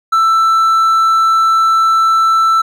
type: tone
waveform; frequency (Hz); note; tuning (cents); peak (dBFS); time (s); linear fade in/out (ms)
triangle; 1328; E6; +12; -6; 0.12-2.62; 10
effects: none